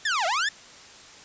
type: linear two-way sweep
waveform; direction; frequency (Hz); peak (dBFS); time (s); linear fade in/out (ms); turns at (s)
sawtooth; down then up; 1827 to 629 to 1827; -19; 0.05-0.49; 5; 0.26
effects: white hiss -47 dBFS RMS until 1.24 s + resampled to 16000 Hz